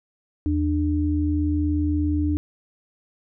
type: tone pair together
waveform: sine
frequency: 81.3 / 298 Hz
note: E2 / D4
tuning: -23 / +25 cents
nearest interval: octave + minor seventh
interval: 2248 cents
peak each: -22 dBFS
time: 0.46-2.37 s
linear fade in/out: 0 ms
effects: none